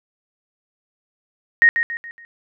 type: tone with echo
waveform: sine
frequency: 1864.7 Hz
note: A#6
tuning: in tune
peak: -8 dBFS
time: 1.62-1.69 s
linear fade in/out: 0 ms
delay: 140 ms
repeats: 4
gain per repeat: -8 dB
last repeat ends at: 2.25 s
effects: none